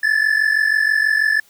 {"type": "tone pair together", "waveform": "triangle", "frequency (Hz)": [1717, 1763.2], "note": ["A6", "A6"], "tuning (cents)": [-43, 3], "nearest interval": "unison", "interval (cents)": 46, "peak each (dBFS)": -15, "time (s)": [0.03, 1.4], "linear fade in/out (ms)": 5, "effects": ["white hiss -53 dBFS RMS until 1.49 s"]}